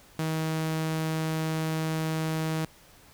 sawtooth tone, 159 Hz, D#3, 38 cents sharp, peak -23 dBFS, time 0.19-2.65 s, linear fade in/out 2 ms, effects pink hiss -55 dBFS RMS until 3.13 s

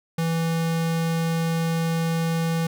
square tone, 164.8 Hz, E3, in tune, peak -22 dBFS, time 0.18-2.67 s, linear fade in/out 5 ms, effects none

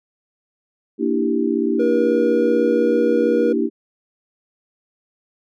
sine chord, E half-diminished seventh, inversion second, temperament equal, 233.1 / 293.7 / 329.6 / 392 Hz, Bb3 / D4 / E4 / G4, 0 / 0 / 0 / 0 cents, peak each -22 dBFS, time 0.98-3.7 s, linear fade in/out 50 ms
triangle tone, 478.3 Hz, A#4, 44 cents sharp, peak -15 dBFS, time 1.79-3.53 s, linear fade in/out 10 ms
effects none

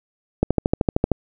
click train, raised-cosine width 2 ms, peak -3 dBFS, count 10, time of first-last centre 0.43-1.117 s, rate 13.1 Hz, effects none

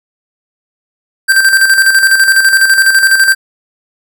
square tone with tremolo, 1568 Hz, G6, in tune, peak -4 dBFS, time 1.28-3.35 s, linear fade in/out 20 ms, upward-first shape square, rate 12 Hz, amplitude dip 50%, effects none

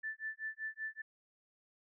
sine tone with tremolo, 1760 Hz, A6, in tune, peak -36 dBFS, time 0.03-1.02 s, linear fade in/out 10 ms, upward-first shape sine, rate 5.2 Hz, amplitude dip 100%, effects none

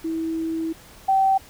sine tone pair in turn, 324.7 / 772.3 Hz, E4 / G5, -26 / -26 cents, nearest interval octave + minor third, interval 1500 cents, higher second, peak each -23 / -15 dBFS, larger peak second, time 0.04-0.73 / 1.08-1.38 s, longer first, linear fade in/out 10 ms, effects pink hiss -47 dBFS RMS until 1.49 s

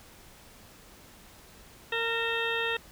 harmonic tone with a mistuned harmonic, 460 Hz, A#4, 23 cents flat, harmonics 1 / 2 / 3 / 4 / 6 / 7 / 8, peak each -33 / -38 / -37 / -32 / -34 / -38 / -38 dBFS, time 1.92-2.77 s, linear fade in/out 5 ms, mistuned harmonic 6, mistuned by -65 cents, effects pink hiss -53 dBFS RMS until 2.91 s

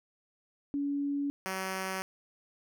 sine / 5% pulse tone pair in turn, 283.8 / 189.41 Hz, C#4 / F#3, +41 / +41 cents, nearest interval perfect fifth, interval 700 cents, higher first, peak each -29 / -22 dBFS, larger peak second, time 0.74-1.3 / 1.46-2.02 s, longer neither, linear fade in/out 0 ms, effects none

